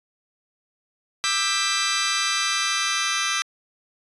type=chord; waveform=15% pulse; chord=E minor seventh; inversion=third; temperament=just; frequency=1186.7 / 1318.5 / 1582.2 / 1977.8 Hz; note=D6 / E6 / G6 / B6; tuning=+18 / 0 / +16 / +2 cents; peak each=-21 dBFS; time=1.24-3.42 s; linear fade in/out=0 ms; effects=resampled to 24000 Hz